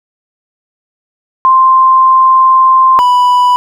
sine / triangle tone pair in turn, 1046.5 / 988.4 Hz, C6 / B5, 0 / +1 cents, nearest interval minor second, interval 99 cents, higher first, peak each -3 dBFS, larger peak neither, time 1.45-2.99 / 2.99-3.56 s, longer first, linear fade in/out 0 ms, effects none

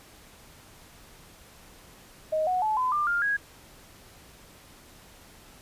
sine tone with pitch steps, 625 / 734.7 / 863.7 / 1015.3 / 1193.6 / 1403.1 / 1649.4 Hz, D#5 / F#5 / A5 / B5 / D6 / F6 / G#6, +8 / -12 / -32 / +48 / +28 / +8 / -12 cents, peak -23 dBFS, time 2.32-3.37 s, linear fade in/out 10 ms, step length 150 ms, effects pink hiss -52 dBFS RMS until 5.61 s + resampled to 32000 Hz

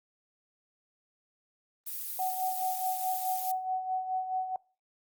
violet noise, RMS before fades -37 dBFS, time 1.86-3.52 s, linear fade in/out 10 ms
sine tone with tremolo, 748 Hz, F#5, 19 cents sharp, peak -27 dBFS, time 2.19-4.56 s, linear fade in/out 2 ms, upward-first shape sine, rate 4.7 Hz, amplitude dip 60%
effects noise-tail reverb RT60 0.4 s tail -25 dB re dry + Opus 24 kbps

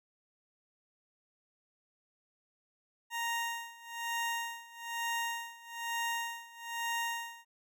20% pulse tone with tremolo, 932.3 Hz, A#5, in tune, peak -27 dBFS, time 3.1-7.45 s, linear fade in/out 50 ms, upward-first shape sine, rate 1.1 Hz, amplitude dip 90%, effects none

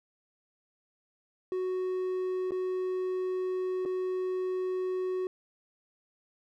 triangle tone with dropouts, 370 Hz, F#4, in tune, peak -27 dBFS, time 1.52-5.27 s, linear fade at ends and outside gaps 1 ms, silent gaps 2.508-2.519 / 3.852-3.858 s, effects none

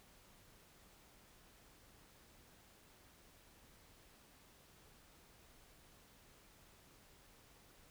silence, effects pink hiss -65 dBFS RMS until 7.9 s

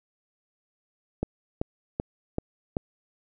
click train, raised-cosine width 2 ms, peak -13 dBFS, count 5, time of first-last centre 1.23-2.768 s, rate 2.6 Hz, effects none

